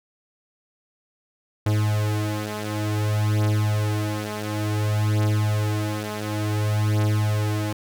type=beating tone pair; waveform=45% pulse; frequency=105.6 / 106.16 Hz; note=G#2 / G#2; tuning=+29 / +38 cents; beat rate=0.56 Hz; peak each=-23 / -25 dBFS; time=1.66-7.73 s; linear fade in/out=5 ms; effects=none